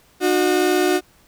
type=tone pair together; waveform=35% pulse; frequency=302.9 / 364.9 Hz; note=D#4 / F#4; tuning=-46 / -24 cents; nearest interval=minor third; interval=322 cents; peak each=-19 / -15 dBFS; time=0.2-1.01 s; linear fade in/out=50 ms; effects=pink hiss -55 dBFS RMS until 1.27 s